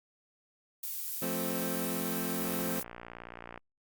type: noise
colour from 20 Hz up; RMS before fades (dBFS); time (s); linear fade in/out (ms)
violet; -37; 0.83-2.83; 5
type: chord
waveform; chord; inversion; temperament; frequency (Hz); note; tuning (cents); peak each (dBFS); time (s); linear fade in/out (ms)
25% pulse; F major; none; equal; 174.61 / 220 / 261.6; F3 / A3 / C4; 0 / 0 / 0; -34; 1.22-2.8; 2
type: click train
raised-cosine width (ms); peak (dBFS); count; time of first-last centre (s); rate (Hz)
0.5; -28; 69; 2.42-3.576; 58.8
effects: Opus 48 kbps